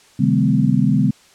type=tone cluster; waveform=sine; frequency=131.6 / 153.5 / 194.8 / 214.7 / 254.2 Hz; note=C3 / D#3 / G3 / A3 / C4; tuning=+10 / -23 / -11 / -42 / -50 cents; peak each=-19 dBFS; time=0.19-1.11 s; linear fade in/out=10 ms; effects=white hiss -50 dBFS RMS until 1.34 s + low-pass 8000 Hz 12 dB/octave